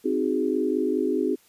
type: chord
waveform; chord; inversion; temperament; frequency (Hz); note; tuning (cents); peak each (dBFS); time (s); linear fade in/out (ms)
sine; Ab dominant seventh; first; equal; 261.6 / 311.1 / 370 / 415.3; C4 / Eb4 / Gb4 / Ab4; 0 / 0 / 0 / 0; -27; 0.04-1.36; 20
effects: white hiss -59 dBFS RMS until 1.48 s + resampled to 32000 Hz

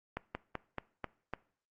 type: slowing click train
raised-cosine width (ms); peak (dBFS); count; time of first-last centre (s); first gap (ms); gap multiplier
0.5; -21; 6; 0.17-1.336; 180; 1.13
effects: noise-tail reverb RT60 0.5 s tail -20 dB re dry + Opus 48 kbps

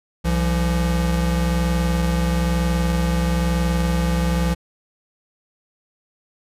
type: tone pair together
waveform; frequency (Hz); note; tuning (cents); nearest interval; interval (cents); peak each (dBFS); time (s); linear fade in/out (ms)
square; 63.68 / 170; C2 / F3; -46 / -46; octave + perfect fourth; 1700; -21; 0.24-4.55; 20
effects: resampled to 32000 Hz

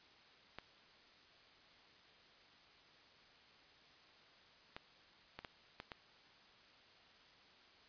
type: clicks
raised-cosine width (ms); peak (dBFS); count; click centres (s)
0.3; -30; 6; 0.586 / 4.765 / 5.39 / 5.448 / 5.801 / 5.918
effects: white hiss -64 dBFS RMS until 7.88 s + resampled to 11025 Hz

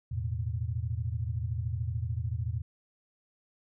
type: chord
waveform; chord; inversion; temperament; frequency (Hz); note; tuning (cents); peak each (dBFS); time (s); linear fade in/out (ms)
sine; E suspended fourth; none; equal; 82.41 / 110 / 123.47; E2 / A2 / B2; 0 / 0 / 0; -34 / -33 / -36; 0.11-2.62; 10
effects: none

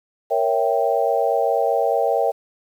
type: chord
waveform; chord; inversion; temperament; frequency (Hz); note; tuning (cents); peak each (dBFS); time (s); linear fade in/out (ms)
sine; A# diminished seventh; none; equal; 466.2 / 554.4 / 659.3 / 784; A#4 / C#5 / E5 / G5; 0 / 0 / 0 / 0; -22; 0.3-2.32; 20
effects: 8-bit

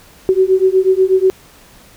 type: beating tone pair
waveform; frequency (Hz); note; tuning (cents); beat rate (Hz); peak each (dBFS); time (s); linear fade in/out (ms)
sine; 373.4 / 381.6; F#4 / G4; +16 / -47; 8.2; -12; 0.29-1.3; 0
effects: pink hiss -44 dBFS RMS until 1.96 s

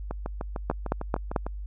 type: two click trains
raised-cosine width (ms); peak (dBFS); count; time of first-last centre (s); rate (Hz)
1; -10 / -18; 4 / 10; 0.7-1.362 / 0.11-1.465; 4.53 / 6.64
effects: added 50 Hz sine -33 dBFS peak until 1.66 s

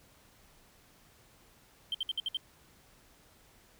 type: tone bursts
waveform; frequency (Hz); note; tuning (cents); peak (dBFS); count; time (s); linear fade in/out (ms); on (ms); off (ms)
triangle; 3134; G7; -1; -27; 6; 1.92-2.37; 2; 25; 60
effects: tanh soft clip ceiling -27 dBFS + pink hiss -62 dBFS RMS until 3.79 s

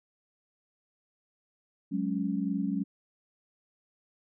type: chord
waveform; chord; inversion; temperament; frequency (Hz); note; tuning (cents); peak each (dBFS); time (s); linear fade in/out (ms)
sine; F# suspended second; none; just; 185 / 208.1 / 277.5; F#3 / G#3 / C#4; 0 / +4 / +2; -32; 1.91-2.84; 20
effects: none

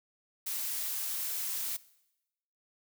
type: noise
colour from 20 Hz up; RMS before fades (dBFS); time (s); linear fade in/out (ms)
blue; -35; 0.46-1.77; 10
effects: noise-tail reverb RT60 0.9 s tail -20 dB re dry

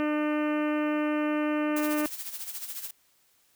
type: harmonic tone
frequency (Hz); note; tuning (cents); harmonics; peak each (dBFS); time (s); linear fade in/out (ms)
300.9; D4; +42; 1 / 2 / 3 / 4 / 5 / 6 / 7 / 8 / 9 / 10; -26 / -32 / -41 / -37 / -41 / -41 / -45 / -44 / -45 / -51; 0-2.06; 0
type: noise with tremolo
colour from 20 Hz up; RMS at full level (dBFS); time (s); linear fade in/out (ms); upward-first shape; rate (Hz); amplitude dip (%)
blue; -35; 1.76-2.91; 5; sine; 14; 65
effects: white hiss -66 dBFS RMS until 3.55 s

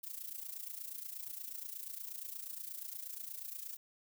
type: noise with amplitude modulation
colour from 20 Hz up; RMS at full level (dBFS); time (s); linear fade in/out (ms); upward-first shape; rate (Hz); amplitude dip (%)
violet; -42; 0.03-3.77; 10; sine; 28.4; 75
effects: none

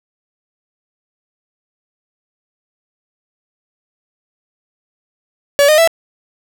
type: tone with pitch steps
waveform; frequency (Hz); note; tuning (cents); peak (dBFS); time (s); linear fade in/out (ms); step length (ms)
45% pulse; 569 / 613.4 / 661.2; C#5 / D#5 / E5; +45 / -25 / +5; -7; 5.59-5.875; 0; 95
effects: none

